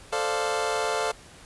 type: chord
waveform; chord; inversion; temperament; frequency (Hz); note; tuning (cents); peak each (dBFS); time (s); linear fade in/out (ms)
25% pulse; D minor seventh; second; equal; 440 / 523.3 / 587.3 / 698.5; A4 / C5 / D5 / F5; 0 / 0 / 0 / 0; -25 / -29 / -28 / -26; 0.12-1.12; 10
effects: pink hiss -49 dBFS RMS until 1.45 s + resampled to 24000 Hz